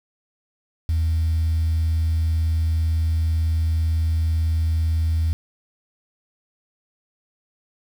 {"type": "tone", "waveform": "sine", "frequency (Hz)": 81, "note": "E2", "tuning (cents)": -30, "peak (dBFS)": -16, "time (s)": [0.89, 5.33], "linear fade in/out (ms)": 0, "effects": ["tanh soft clip ceiling -15 dBFS", "7-bit"]}